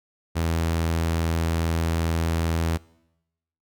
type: tone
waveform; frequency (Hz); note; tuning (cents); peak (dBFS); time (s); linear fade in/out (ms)
sawtooth; 82.41; E2; 0; -18; 0.35-2.78; 20
effects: noise-tail reverb RT60 0.9 s tail -23 dB re dry